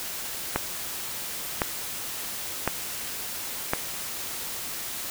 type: click train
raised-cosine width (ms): 0.5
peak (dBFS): -7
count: 4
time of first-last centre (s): 0.56-3.735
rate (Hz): 0.945
effects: white hiss -34 dBFS RMS until 5.1 s